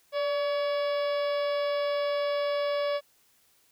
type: harmonic tone with a mistuned harmonic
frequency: 566 Hz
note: C#5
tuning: 36 cents sharp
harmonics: 1 / 2 / 3 / 4 / 5 / 6 / 7 / 8 / 9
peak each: -26 / -36 / -42 / -42 / -46 / -43 / -49 / -50 / -47 dBFS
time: 0.12-3.01 s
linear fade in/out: 50 ms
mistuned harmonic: 1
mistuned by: +38 cents
effects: white hiss -65 dBFS RMS until 3.71 s